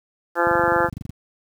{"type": "harmonic tone", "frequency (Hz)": 171.8, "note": "F3", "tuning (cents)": -28, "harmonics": [2, 3, 4, 5, 6, 7, 8, 9, 10], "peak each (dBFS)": [-24, -22, -27, -23, -29, -27, -24, -27, -27], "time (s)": [0.35, 0.9], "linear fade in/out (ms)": 50}
{"type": "click train", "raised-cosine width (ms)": 5, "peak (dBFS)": -18, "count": 16, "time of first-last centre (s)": [0.47, 1.095], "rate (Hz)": 24}
{"effects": ["high-pass 80 Hz 12 dB/octave", "8-bit"]}